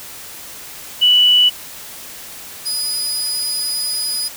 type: tone pair in turn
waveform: sine / 25% pulse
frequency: 2960 / 4955 Hz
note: F#7 / D#8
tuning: 0 / -8 cents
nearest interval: major sixth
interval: 892 cents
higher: second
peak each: -8 / -14 dBFS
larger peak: first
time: 1.01-1.5 / 2.65-4.29 s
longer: second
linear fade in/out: 20 ms
effects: white hiss -34 dBFS RMS until 4.36 s